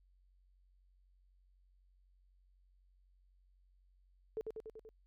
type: tone with echo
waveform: sine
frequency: 440 Hz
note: A4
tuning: in tune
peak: -36 dBFS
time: 4.37-4.41 s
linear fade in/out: 0 ms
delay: 96 ms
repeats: 5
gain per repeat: -3 dB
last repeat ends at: 4.89 s
effects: added 46 Hz sine -66 dBFS peak until 5.06 s